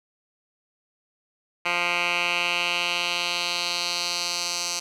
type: tone with band-pass filter sweep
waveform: 10% pulse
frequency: 174.61 Hz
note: F3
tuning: in tune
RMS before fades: -26 dBFS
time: 1.65-4.8 s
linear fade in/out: 10 ms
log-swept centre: 2100 to 5600 Hz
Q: 2.2
effects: none